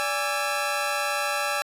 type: tone cluster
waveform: 20% pulse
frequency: 580 / 823 / 1334 Hz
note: D5 / G#5 / E6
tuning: -22 / -16 / +20 cents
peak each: -24 dBFS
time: 0-1.62 s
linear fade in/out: 0 ms
effects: resampled to 32000 Hz